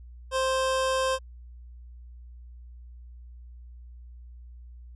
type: tone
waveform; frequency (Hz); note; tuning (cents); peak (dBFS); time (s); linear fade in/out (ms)
25% pulse; 525; C5; +6; -20; 0.31-1.19; 50
effects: added 60 Hz sine -43 dBFS peak until 4.95 s + resampled to 24000 Hz